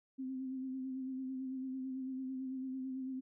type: tone with vibrato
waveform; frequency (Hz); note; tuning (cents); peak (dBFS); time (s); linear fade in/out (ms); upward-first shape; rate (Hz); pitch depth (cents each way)
sine; 261.6; C4; 0; -38; 0.18-3.21; 20; sine; 9; 30
effects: none